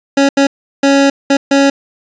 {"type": "tone bursts at uneven times", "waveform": "25% pulse", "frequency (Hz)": 277.2, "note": "C#4", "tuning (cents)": 0, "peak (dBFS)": -3, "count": 5, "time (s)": [[0.17, 0.29], [0.37, 0.47], [0.83, 1.1], [1.3, 1.37], [1.51, 1.7]], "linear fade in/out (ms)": 5, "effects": ["resampled to 16000 Hz", "7-bit"]}